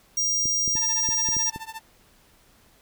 square tone, 5700 Hz, F8, 34 cents sharp, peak -22 dBFS, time 0.17-1.5 s, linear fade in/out 5 ms
clicks, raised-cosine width 3 ms, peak -23 dBFS, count 7, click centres 0.456 / 0.678 / 0.754 / 1.089 / 1.288 / 1.367 / 1.561 s
sawtooth tone with tremolo, 890 Hz, A5, 20 cents sharp, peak -28 dBFS, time 0.75-1.8 s, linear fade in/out 20 ms, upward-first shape triangle, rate 14 Hz, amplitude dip 100%
effects pink hiss -58 dBFS RMS until 2.81 s

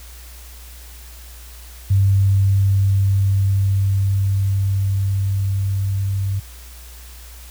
sine tone with level ramp, 98 Hz, G2, in tune, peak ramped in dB -11 to -18 dBFS, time 1.9-6.4 s, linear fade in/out 10 ms, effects added 60 Hz sine -37 dBFS peak until 7.5 s + white hiss -43 dBFS RMS until 7.5 s

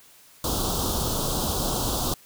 pink band-stop noise, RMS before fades -26 dBFS, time 0.44-2.14 s, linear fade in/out 2 ms, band 1300 to 3200 Hz, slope 48 dB/octave, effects white hiss -53 dBFS RMS until 2.25 s

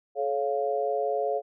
sine chord, A augmented, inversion none, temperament equal with one note detuned, 429.5 / 554.4 / 698.5 Hz, A4 / C#5 / E#5, -42 / 0 / 0 cents, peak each -29 dBFS, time 0.15-1.42 s, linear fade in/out 50 ms, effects none

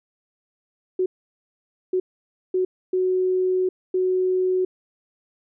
sine tone bursts at uneven times, 370 Hz, F#4, in tune, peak -18 dBFS, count 5, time 0.99-1.06 / 1.93-2 / 2.54-2.65 / 2.93-3.69 / 3.94-4.65 s, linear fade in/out 5 ms, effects none

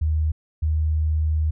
sine tone pair in turn, 77.78 / 77.78 Hz, D#2 / D#2, 0 / 0 cents, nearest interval unison, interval 0 cents, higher neither, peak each -18 dBFS, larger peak neither, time 0.01-0.32 / 0.62-1.51 s, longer second, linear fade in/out 10 ms, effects none

